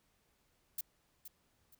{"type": "noise with echo", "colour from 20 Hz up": "violet", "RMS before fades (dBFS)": -38, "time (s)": [0.78, 0.81], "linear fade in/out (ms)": 5, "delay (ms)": 470, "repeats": 2, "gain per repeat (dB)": -11, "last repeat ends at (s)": 1.75, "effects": ["pink hiss -75 dBFS RMS until 1.79 s"]}